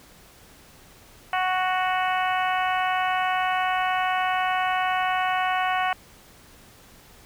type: harmonic tone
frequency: 370 Hz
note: F#4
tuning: in tune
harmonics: 2 / 3 / 4 / 5 / 6 / 7 / 8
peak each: -24 / -28 / -30 / -32 / -34 / -35 / -36 dBFS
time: 1.33-5.93 s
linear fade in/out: 2 ms
effects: pink hiss -51 dBFS RMS until 7.25 s